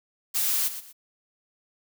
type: noise with echo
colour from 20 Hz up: blue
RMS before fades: -25 dBFS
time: 0.34-0.69 s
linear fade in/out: 20 ms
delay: 120 ms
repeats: 2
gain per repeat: -11 dB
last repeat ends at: 0.93 s
effects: none